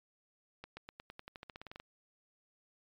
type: accelerating click train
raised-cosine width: 0.3 ms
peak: -30 dBFS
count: 16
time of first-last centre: 0.64-1.8 s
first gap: 130 ms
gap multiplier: 0.92
effects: MP3 96 kbps